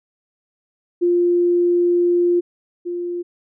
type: tone pair in turn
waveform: sine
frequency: 350 / 350 Hz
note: F4 / F4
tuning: +4 / +4 cents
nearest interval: unison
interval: 0 cents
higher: neither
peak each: -13 / -22 dBFS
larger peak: first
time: 1.01-2.41 / 2.85-3.23 s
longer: first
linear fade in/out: 20 ms
effects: none